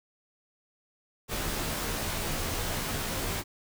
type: noise with comb filter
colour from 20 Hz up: pink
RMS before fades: -32 dBFS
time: 1.28-3.44 s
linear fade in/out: 50 ms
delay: 16 ms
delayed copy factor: -0.65
effects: none